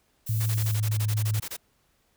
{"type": "noise", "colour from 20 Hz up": "violet", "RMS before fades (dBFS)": -37, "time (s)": [0.26, 0.75], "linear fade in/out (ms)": 10}
{"type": "tone with pitch glide", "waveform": "sine", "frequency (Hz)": [110, 107.12], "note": ["A2", "A2"], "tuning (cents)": [0, -46], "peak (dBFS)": -23, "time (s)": [0.29, 1.4], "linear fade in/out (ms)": 5, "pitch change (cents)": -46, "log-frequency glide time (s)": [0.49, 0.78]}
{"type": "noise bursts", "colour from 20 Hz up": "white", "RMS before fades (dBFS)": -35, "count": 14, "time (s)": [0.4, 1.568], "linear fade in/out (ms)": 10, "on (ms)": 63, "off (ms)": 22}
{"effects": ["pink hiss -68 dBFS RMS until 2.16 s"]}